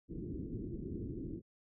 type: low-pass noise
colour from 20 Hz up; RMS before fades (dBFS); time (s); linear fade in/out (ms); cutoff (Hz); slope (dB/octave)
white; -42; 0.08-1.42; 50; 370; 48
effects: none